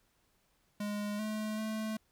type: tone with pitch steps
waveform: square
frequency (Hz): 206.9 / 215 / 217.9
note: G#3 / A3 / A3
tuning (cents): -6 / -40 / -17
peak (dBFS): -35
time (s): 0.8-1.97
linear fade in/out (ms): 5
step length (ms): 390
effects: pink hiss -73 dBFS RMS until 2.11 s